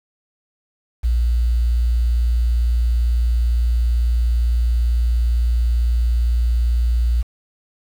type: tone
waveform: sine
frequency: 58.9 Hz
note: A#1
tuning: 19 cents sharp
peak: -14 dBFS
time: 1.03-7.23 s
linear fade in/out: 20 ms
effects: 7-bit